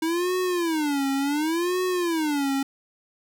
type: tone with vibrato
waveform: square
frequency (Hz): 316.7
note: D#4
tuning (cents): +31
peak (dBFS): -23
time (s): 0.02-2.63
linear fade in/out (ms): 5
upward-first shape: sine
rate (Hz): 0.69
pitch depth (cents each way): 260
effects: none